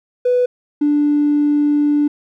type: tone pair in turn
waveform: triangle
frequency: 495.4 / 293.5 Hz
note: B4 / D4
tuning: +5 / -1 cents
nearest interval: major sixth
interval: 906 cents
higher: first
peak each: -8 dBFS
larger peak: neither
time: 0.25-0.46 / 0.81-2.08 s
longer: second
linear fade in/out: 10 ms
effects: tanh soft clip ceiling -9 dBFS